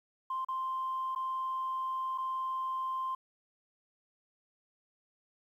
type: tone with dropouts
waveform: sine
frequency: 1046.5 Hz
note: C6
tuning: in tune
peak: -31 dBFS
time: 0.3-3.15 s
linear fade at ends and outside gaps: 5 ms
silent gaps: 0.448-0.485 / 1.15-1.159 / 2.178-2.182 s
effects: tanh soft clip ceiling -28 dBFS + 11-bit